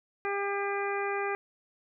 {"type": "harmonic tone", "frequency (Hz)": 400.6, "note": "G4", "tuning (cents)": 38, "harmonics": [1, 2, 3, 4, 5, 6], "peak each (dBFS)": [-32, -35, -37, -38, -39, -40], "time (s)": [0.25, 1.35], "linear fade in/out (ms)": 0, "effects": []}